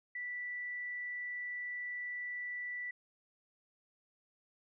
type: tone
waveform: sine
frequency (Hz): 1967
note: B6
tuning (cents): -7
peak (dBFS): -38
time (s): 0.15-2.91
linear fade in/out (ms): 5
effects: none